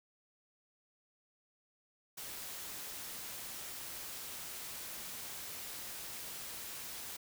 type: noise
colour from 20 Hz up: white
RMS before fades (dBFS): -45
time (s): 2.17-7.17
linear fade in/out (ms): 10
effects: none